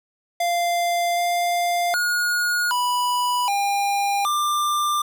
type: tone with pitch steps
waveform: square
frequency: 694 / 699 / 1441 / 984 / 803 / 1189 Hz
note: F5 / F5 / F#6 / B5 / G5 / D6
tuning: -11 / +1 / -46 / -7 / +41 / +21 cents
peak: -20 dBFS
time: 0.4-5.02 s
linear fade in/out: 5 ms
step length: 770 ms
effects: none